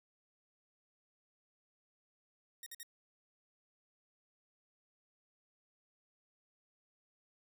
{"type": "tone bursts", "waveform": "5% pulse", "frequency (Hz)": 1864.7, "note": "A#6", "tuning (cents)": 0, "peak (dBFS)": -35, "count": 3, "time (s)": [2.63, 2.831], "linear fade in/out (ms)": 2, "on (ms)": 33, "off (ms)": 51, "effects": []}